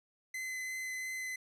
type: tone with vibrato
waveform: 45% pulse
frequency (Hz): 2039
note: C7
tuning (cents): -45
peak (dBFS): -37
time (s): 0.34-1.36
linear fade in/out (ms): 5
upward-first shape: triangle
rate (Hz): 2.9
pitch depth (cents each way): 9
effects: low-pass 12000 Hz 12 dB/octave